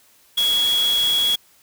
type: tone in noise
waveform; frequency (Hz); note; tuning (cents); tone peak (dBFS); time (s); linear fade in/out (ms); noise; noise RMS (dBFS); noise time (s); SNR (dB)
sine; 3337; G#7; +8; -16; 0.37-1.36; 10; white; -29; 0.37-1.36; +10
effects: white hiss -55 dBFS RMS until 1.62 s